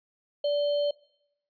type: tone with sample-and-hold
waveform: sine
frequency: 581 Hz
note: D5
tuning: 19 cents flat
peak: -23 dBFS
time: 0.44-0.91 s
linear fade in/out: 5 ms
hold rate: 3675 Hz
effects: noise-tail reverb RT60 0.8 s tail -23 dB re dry + resampled to 11025 Hz